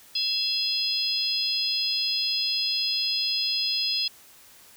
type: harmonic tone with a mistuned harmonic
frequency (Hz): 836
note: G#5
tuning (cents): +11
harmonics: 3 / 4 / 5 / 6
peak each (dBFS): -35 / -31 / -29 / -26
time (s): 0.15-4.08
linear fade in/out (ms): 5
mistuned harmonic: 3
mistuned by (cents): +110
effects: white hiss -52 dBFS RMS until 4.76 s